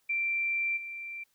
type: tone with level steps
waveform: sine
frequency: 2354 Hz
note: D7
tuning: 3 cents sharp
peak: -27 / -37 dBFS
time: 0.09-1.24 s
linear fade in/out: 10 ms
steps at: 0.76 s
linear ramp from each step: 20 ms
effects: white hiss -72 dBFS RMS until 1.34 s